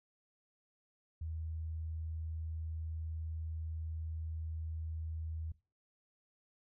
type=tone; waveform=sine; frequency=80.1 Hz; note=E2; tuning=49 cents flat; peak=-38 dBFS; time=1.21-5.52 s; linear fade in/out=5 ms; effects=noise-tail reverb RT60 0.3 s tail -19 dB re dry